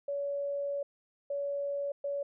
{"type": "tone bursts at uneven times", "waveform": "sine", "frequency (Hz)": 566, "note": "C#5", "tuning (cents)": 36, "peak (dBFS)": -31, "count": 3, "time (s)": [[0.08, 0.83], [1.3, 1.92], [2.04, 2.23]], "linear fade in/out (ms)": 5, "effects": []}